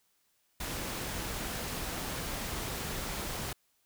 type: noise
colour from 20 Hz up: pink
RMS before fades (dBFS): -37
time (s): 0.6-3.53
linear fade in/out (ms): 5
effects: white hiss -73 dBFS RMS until 3.85 s